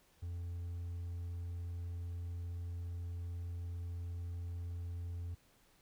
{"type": "tone with hard clipping", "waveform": "triangle", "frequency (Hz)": 86.7, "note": "F2", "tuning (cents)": -12, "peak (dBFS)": -40, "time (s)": [0.22, 5.35], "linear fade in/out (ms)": 10, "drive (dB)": 5, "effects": ["pink hiss -69 dBFS RMS until 5.81 s"]}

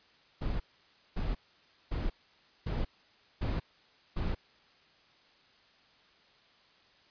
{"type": "noise bursts", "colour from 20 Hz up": "brown", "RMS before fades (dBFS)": -32, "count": 6, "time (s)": [0.41, 4.35], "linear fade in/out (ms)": 10, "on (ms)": 190, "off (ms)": 560, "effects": ["white hiss -63 dBFS RMS until 7.1 s", "resampled to 11025 Hz"]}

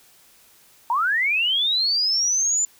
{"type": "linear sweep", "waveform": "sine", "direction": "up", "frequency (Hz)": [892, 7160], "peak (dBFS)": -18, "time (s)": [0.9, 2.65], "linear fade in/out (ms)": 2, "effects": ["white hiss -54 dBFS RMS until 2.79 s"]}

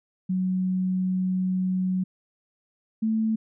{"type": "tone pair in turn", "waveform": "sine", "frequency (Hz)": [185.4, 220.5], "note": ["F#3", "A3"], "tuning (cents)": [4, 4], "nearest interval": "minor third", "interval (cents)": 300, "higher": "second", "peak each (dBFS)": [-22, -21], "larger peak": "second", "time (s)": [[0.29, 2.04], [3.02, 3.36]], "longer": "first", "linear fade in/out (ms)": 10, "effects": []}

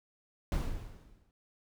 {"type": "noise with exponential decay", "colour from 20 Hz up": "brown", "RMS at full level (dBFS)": -28, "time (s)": [0.52, 1.31], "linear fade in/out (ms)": 1, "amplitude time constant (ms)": 170, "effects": []}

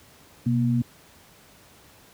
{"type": "tone pair together", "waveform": "sine", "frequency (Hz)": [125.6, 237.1], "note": ["B2", "A#3"], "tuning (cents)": [30, 30], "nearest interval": "major seventh", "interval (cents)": 1100, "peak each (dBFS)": -22, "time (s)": [0.46, 0.82], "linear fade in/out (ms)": 5, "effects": ["pink hiss -53 dBFS RMS until 2.13 s", "high-pass 60 Hz 12 dB/octave"]}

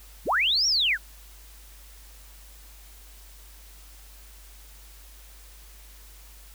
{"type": "linear two-way sweep", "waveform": "sine", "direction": "up then down", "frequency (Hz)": [78.3, 5710, 1326], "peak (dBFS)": -20, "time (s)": [0.25, 0.98], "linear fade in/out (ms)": 50, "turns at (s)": 0.67, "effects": ["added 50 Hz sine -47 dBFS peak until 6.54 s", "white hiss -52 dBFS RMS until 6.54 s"]}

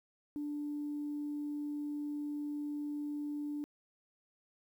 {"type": "tone", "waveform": "sine", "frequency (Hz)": 293.7, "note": "D4", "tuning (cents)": 0, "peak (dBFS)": -35, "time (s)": [0.36, 3.64], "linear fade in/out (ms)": 0, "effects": ["tanh soft clip ceiling -31 dBFS", "11-bit"]}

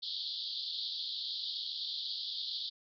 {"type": "band-pass noise", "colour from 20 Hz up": "white", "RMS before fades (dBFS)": -39, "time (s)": [0.02, 2.7], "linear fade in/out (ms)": 20, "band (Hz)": [3300, 4700], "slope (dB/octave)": 96, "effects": []}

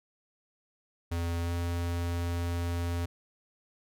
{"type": "tone with pitch glide", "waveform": "square", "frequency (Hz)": [85, 86.09], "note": ["F2", "F2"], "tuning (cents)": [-46, -24], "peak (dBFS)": -30, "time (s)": [1.11, 3.06], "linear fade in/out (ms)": 10, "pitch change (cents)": 22, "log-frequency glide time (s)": [1.42, 1.52], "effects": []}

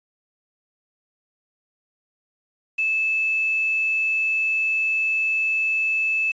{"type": "tone with quantisation", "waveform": "sine", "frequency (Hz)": 2620, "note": "E7", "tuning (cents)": -11, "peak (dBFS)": -19, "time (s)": [2.78, 6.32], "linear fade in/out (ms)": 10, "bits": 7, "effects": ["resampled to 16000 Hz"]}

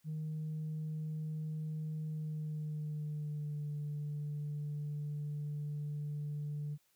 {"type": "tone with pitch glide", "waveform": "sine", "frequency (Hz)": [155.3, 147.6], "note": ["D#3", "D3"], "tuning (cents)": [-3, 9], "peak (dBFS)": -35, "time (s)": [0.04, 6.78], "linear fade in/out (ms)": 50, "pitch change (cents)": -88, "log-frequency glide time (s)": [2.06, 3.68], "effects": ["tanh soft clip ceiling -34 dBFS", "white hiss -74 dBFS RMS until 6.95 s"]}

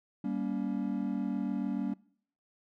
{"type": "chord", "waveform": "triangle", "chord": "G diminished", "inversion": "none", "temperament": "just", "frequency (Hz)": [196, 235.2, 282.2], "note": ["G3", "Bb3", "Db4"], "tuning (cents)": [0, 16, 31], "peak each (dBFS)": -33, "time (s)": [0.24, 1.94], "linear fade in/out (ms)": 5, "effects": ["noise-tail reverb RT60 0.6 s tail -23 dB re dry"]}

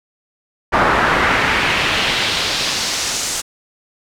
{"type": "noise with band-pass filter sweep", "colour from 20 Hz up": "brown", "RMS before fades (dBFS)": -17, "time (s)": [0.72, 3.42], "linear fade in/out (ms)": 20, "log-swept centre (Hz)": [1200, 7700], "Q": 1.5, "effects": []}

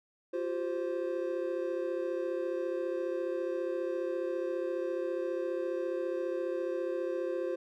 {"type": "chord", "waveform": "triangle", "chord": "F suspended second", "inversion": "none", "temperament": "equal with one note detuned", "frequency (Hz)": [349.2, 383.9, 523.3], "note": ["F4", "G4", "C5"], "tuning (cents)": [0, -36, 0], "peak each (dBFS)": [-33, -36, -33], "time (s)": [0.33, 7.56], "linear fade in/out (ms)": 10, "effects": []}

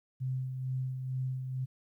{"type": "tone with tremolo", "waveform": "sine", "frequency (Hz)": 129.8, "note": "C3", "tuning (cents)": -13, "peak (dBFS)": -30, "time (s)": [0.2, 1.66], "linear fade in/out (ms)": 20, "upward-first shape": "sine", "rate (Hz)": 2.2, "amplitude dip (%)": 45, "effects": ["12-bit"]}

